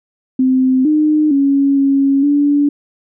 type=tone with pitch steps; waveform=sine; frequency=259.3 / 304.9 / 277.7 / 275.2 / 288.3 Hz; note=C4 / D#4 / C#4 / C#4 / D4; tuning=-15 / -35 / +3 / -12 / -32 cents; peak=-9 dBFS; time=0.39-2.69 s; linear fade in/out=5 ms; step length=460 ms; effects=none